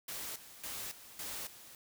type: noise with tremolo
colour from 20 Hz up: white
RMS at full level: -42 dBFS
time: 0.08-1.75 s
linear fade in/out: 5 ms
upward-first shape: square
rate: 1.8 Hz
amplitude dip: 75%
effects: none